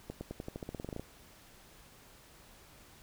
accelerating click train, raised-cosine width 2 ms, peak -26 dBFS, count 15, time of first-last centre 0.1-0.996 s, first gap 110 ms, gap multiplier 0.91, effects pink hiss -58 dBFS RMS until 3.02 s

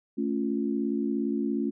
sine chord, A augmented, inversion none, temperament equal, 220 / 277.2 / 349.2 Hz, A3 / C#4 / E#4, 0 / 0 / 0 cents, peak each -29 / -29 / -32 dBFS, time 0.17-1.71 s, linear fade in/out 20 ms, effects none

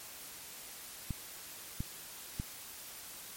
clicks, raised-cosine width 5 ms, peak -23 dBFS, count 3, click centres 1.107 / 1.805 / 2.399 s, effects white hiss -48 dBFS RMS until 3.36 s + MP3 64 kbps

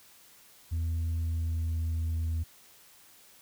sine tone with pitch glide, 82.41 to 81.51 Hz, E2 to E2, 0 to -19 cents, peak -25 dBFS, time 0.71-2.44 s, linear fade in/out 20 ms, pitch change -19 cents, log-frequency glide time 1.13-1.86 s, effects tanh soft clip ceiling -27 dBFS + white hiss -57 dBFS RMS until 3.41 s

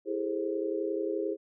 sine tone cluster, 329 / 406.2 / 437.5 / 527 Hz, E4 / G#4 / A4 / C5, -3 / -38 / -10 / +12 cents, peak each -34 / -32 / -38 / -36 dBFS, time 0.05-1.37 s, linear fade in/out 50 ms, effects none

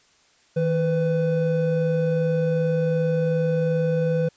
triangle tone pair together, 159.45 / 501 Hz, D#3 / B4, +43 / +25 cents, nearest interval octave + minor sixth, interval 1982 cents, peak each -20 dBFS, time 0.56-4.29 s, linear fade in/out 10 ms, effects white hiss -59 dBFS RMS until 4.36 s + resampled to 16000 Hz

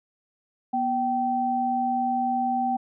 sine tone pair together, 243.5 / 774 Hz, B3 / G5, -24 / -22 cents, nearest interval octave + minor sixth, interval 2002 cents, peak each -28 / -23 dBFS, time 0.73-2.77 s, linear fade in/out 10 ms, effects none

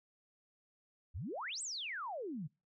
sine exponential two-way sweep, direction up then down, 65.5 to 8430 to 135 Hz, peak -39 dBFS, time 1.14-2.48 s, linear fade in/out 20 ms, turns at 1.62 s, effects noise-tail reverb RT60 0.3 s tail -26 dB re dry

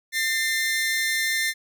sawtooth tone pair together, 1803 / 2083 Hz, A6 / C7, +42 / -8 cents, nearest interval major second, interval 250 cents, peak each -21 / -22 dBFS, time 0.12-1.54 s, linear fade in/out 50 ms, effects none

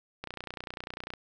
click train, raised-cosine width 0.3 ms, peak -21 dBFS, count 28, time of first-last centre 0.24-1.137 s, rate 30.1 Hz, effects none

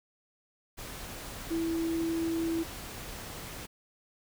sine tone in noise, 329.6 Hz, E4, in tune, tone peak -28 dBFS, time 1.5-2.64 s, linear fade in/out 20 ms, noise pink, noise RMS -42 dBFS, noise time 0.77-3.67 s, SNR +11 dB, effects none

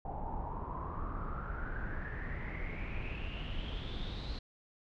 brown noise with low-pass filter sweep, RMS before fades -39 dBFS, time 0.05-4.39 s, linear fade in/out 5 ms, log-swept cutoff 790 to 4200 Hz, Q 8.4, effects none

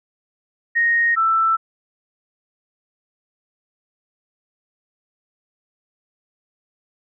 sine tone pair in turn, 1864.7 / 1328.1 Hz, A#6 / E6, 0 / +13 cents, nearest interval tritone, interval 587 cents, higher first, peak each -14 dBFS, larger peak neither, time 0.75-1.16 / 1.16-1.57 s, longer neither, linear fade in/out 20 ms, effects none

